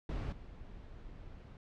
brown noise with level steps, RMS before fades -37 / -50 dBFS, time 0.09-1.57 s, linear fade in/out 2 ms, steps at 0.32 s, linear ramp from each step 5 ms, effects low-pass 4000 Hz 12 dB/octave

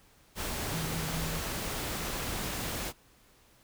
sine tone in noise, 161.7 Hz, E3, 33 cents flat, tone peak -36 dBFS, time 0.7-1.42 s, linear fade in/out 50 ms, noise pink, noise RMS -35 dBFS, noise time 0.35-2.93 s, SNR -4 dB, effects pink hiss -62 dBFS RMS until 3.63 s

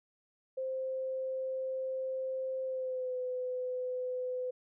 sine tone with pitch glide, 523.3 to 504.6 Hz, C5 to B4, 0 to +37 cents, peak -33 dBFS, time 0.57-4.51 s, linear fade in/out 10 ms, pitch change -63 cents, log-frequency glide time 2.64-3.17 s, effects none

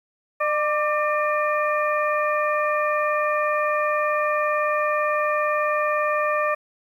harmonic tone with a mistuned harmonic, 603 Hz, D5, 46 cents sharp, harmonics 1 / 2 / 3 / 4, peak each -23 / -23 / -28 / -31 dBFS, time 0.4-6.55 s, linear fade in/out 10 ms, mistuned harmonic 2, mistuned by -41 cents, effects 9-bit

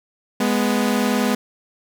sawtooth tone pair together, 207.9 / 247.2 Hz, G#3 / B3, +2 / +2 cents, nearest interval minor third, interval 300 cents, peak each -16 dBFS, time 0.4-1.35 s, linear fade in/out 5 ms, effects none

